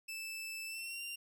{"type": "tone with pitch glide", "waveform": "sawtooth", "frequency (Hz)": [2637, 2775], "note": ["E7", "F7"], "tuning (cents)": [0, -12], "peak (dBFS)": -38, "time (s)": [0.08, 1.16], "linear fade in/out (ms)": 10, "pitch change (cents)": 88, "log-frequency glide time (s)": [0.66, 1.02], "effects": []}